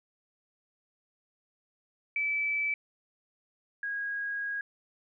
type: tone pair in turn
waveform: sine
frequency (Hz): 2309 / 1642.6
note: D7 / G#6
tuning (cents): -30 / -20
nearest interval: tritone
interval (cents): 590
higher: first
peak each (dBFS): -27 / -31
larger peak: first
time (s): 2.16-2.74 / 3.83-4.61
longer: second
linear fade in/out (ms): 2
effects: none